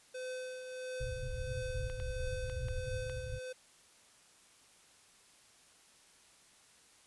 square tone with tremolo, 510 Hz, C5, 44 cents flat, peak -39 dBFS, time 0.14-3.53 s, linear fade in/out 10 ms, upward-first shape triangle, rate 1.5 Hz, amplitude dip 50%
white low-pass noise, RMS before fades -40 dBFS, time 1-3.39 s, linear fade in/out 10 ms, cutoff 130 Hz, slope 96 dB/octave
clicks, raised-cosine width 0.3 ms, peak -33 dBFS, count 5, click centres 1.899 / 2 / 2.498 / 2.685 / 3.097 s
effects white hiss -63 dBFS RMS until 7.06 s + resampled to 24000 Hz

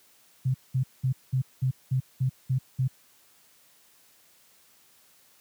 sine tone bursts, 130 Hz, C3, 11 cents flat, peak -21 dBFS, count 9, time 0.45-2.878 s, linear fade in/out 10 ms, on 92 ms, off 200 ms, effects white hiss -60 dBFS RMS until 5.4 s + high-pass 80 Hz 12 dB/octave

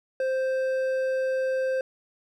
triangle tone with hard clipping, 523.3 Hz, C5, in tune, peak -25 dBFS, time 0.2-1.81 s, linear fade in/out 2 ms, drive 10 dB, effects none

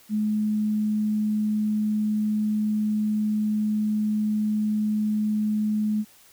sine tone, 212.7 Hz, G#3, 42 cents sharp, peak -21 dBFS, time 0.09-6.05 s, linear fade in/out 50 ms, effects white hiss -54 dBFS RMS until 6.32 s

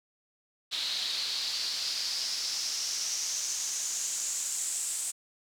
pink noise with band-pass filter sweep, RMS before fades -33 dBFS, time 0.71-5.12 s, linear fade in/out 20 ms, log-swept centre 3900 to 8100 Hz, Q 4.6, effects none

